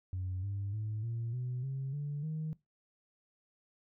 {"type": "tone with pitch steps", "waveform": "sine", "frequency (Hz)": [92.5, 99.71, 107.49, 115.87, 124.91, 134.65, 145.15, 156.47], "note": ["F#2", "G2", "A2", "A#2", "B2", "C#3", "D3", "D#3"], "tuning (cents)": [0, 30, -40, -10, 20, -50, -20, 10], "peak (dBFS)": -33, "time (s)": [0.13, 2.53], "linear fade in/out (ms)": 0, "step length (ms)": 300, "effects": ["noise-tail reverb RT60 0.2 s tail -21 dB re dry", "tanh soft clip ceiling -31 dBFS"]}